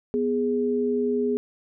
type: tone pair together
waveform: sine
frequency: 246.9 / 415.3 Hz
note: B3 / G#4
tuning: 0 / 0 cents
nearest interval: major sixth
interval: 900 cents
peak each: -25 / -23 dBFS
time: 0.14-1.37 s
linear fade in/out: 0 ms
effects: none